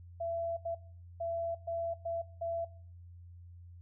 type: tone bursts at uneven times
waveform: sine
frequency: 671 Hz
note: E5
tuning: 31 cents sharp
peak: -33 dBFS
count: 6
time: 0.2-0.57 / 0.65-0.75 / 1.2-1.55 / 1.67-1.94 / 2.05-2.22 / 2.41-2.65 s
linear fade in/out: 10 ms
effects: noise-tail reverb RT60 0.5 s tail -20 dB re dry + added 87 Hz sine -49 dBFS peak until 3.81 s